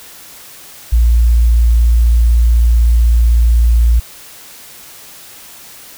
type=tone; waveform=sine; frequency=58 Hz; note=A#1; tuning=8 cents flat; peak=-6 dBFS; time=0.92-4 s; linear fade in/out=10 ms; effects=white hiss -36 dBFS RMS until 5.97 s